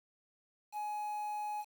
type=tone with quantisation; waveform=triangle; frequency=840 Hz; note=G#5; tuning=19 cents sharp; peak=-34 dBFS; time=0.72-1.65 s; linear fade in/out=50 ms; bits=9; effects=none